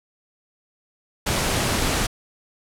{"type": "noise", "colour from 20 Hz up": "pink", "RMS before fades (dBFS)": -22, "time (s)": [1.26, 2.07], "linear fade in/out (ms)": 10, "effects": ["low-pass 11000 Hz 12 dB/octave"]}